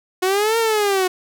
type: linear two-way sweep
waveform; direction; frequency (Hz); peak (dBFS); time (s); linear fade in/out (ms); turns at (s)
sawtooth; up then down; 362.8 to 462.3 to 362.8; -12; 0.22-1.08; 10; 0.58
effects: none